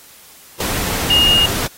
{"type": "tone in noise", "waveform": "sine", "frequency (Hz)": 2849, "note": "F7", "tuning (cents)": 34, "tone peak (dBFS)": -10, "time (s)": [1.1, 1.46], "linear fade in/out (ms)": 5, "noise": "pink", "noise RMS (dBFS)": -21, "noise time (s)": [0.6, 1.67], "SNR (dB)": 8, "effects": ["white hiss -43 dBFS RMS until 1.77 s", "AAC 48 kbps"]}